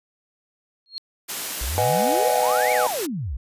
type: tone with exponential growth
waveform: sine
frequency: 4270 Hz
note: C8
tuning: 34 cents sharp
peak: -25 dBFS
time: 0.86-0.98 s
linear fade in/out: 0 ms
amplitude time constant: 26 ms
type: high-pass noise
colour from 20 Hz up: white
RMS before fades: -29 dBFS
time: 1.28-3.07 s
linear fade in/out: 20 ms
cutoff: 180 Hz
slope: 12 dB/octave
type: exponential two-way sweep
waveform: sine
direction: up then down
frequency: 52.8 to 2356 to 52.8 Hz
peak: -25 dBFS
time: 1.61-3.37 s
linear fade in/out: 5 ms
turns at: 2.72 s
type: chord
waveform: triangle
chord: G# minor seventh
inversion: first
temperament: just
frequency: 498.4 / 623 / 747.5 / 830.6 Hz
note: B4 / D#5 / F#5 / G#5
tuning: +16 / +2 / +17 / 0 cents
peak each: -22 dBFS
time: 1.78-2.87 s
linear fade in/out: 0 ms
effects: resampled to 32000 Hz